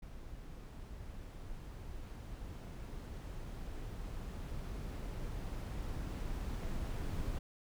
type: noise with level ramp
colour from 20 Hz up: brown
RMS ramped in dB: -49 to -38 dBFS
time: 0.02-7.39 s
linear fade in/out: 10 ms
effects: none